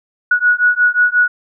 sine beating tone pair, 1460 / 1465.6 Hz, F#6 / F#6, -24 / -17 cents, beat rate 5.6 Hz, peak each -13 dBFS, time 0.31-1.28 s, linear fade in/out 5 ms, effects none

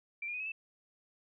sine tone with pitch steps, 2349 / 2419 / 2492 / 2566 / 2643 Hz, D7 / D#7 / D#7 / E7 / E7, 0 / -49 / +2 / -47 / +4 cents, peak -36 dBFS, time 0.22-0.52 s, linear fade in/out 5 ms, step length 60 ms, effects none

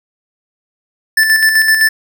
square tone with tremolo, 1760 Hz, A6, in tune, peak -7 dBFS, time 1.17-1.89 s, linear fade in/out 5 ms, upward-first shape square, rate 7.8 Hz, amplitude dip 45%, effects none

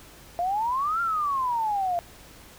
sine exponential two-way sweep, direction up then down, 682 to 1400 to 682 Hz, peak -23 dBFS, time 0.39-1.99 s, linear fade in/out 0 ms, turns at 1.01 s, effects added 52 Hz sine -57 dBFS peak until 2.58 s + pink hiss -49 dBFS RMS until 2.58 s

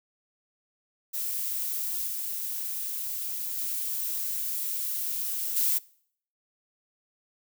violet noise with level steps, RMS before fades -31 / -33 / -31 / -25 dBFS, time 1.13-5.79 s, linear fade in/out 20 ms, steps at 2.07 / 3.57 / 5.56 s, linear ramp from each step 5 ms, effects noise-tail reverb RT60 0.6 s tail -23 dB re dry

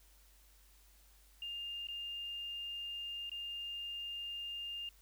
sine tone with dropouts, 2809 Hz, F7, 9 cents sharp, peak -40 dBFS, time 1.42-4.89 s, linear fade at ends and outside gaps 2 ms, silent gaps 1.871-1.885 / 3.296-3.316 s, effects added 50 Hz sine -63 dBFS peak until 5.01 s + white hiss -67 dBFS RMS until 5.01 s

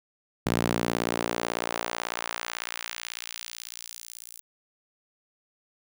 sawtooth tone with high-pass filter sweep, 58.1 Hz, A#1, 5 cents flat, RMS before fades -32 dBFS, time 0.46-4.41 s, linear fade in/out 10 ms, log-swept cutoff 150 to 9600 Hz, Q 0.84, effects none

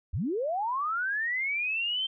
sine linear sweep, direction up, 55.7 to 3151 Hz, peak -27 dBFS, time 0.13-2.07 s, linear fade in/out 10 ms, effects none

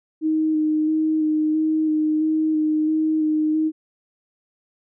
sine tone with vibrato, 311.1 Hz, D#4, in tune, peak -17 dBFS, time 0.21-3.72 s, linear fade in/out 50 ms, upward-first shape square, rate 1.5 Hz, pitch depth 14 cents each way, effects none

